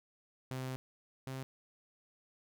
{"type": "tone pair in turn", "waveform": "sawtooth", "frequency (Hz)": [129.8, 132.15], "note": ["C3", "C3"], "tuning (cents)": [-13, 18], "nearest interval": "unison", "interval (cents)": 31, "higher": "second", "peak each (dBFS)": [-34, -36], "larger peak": "first", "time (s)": [[0.51, 0.76], [1.27, 1.43]], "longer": "first", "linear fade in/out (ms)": 0, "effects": []}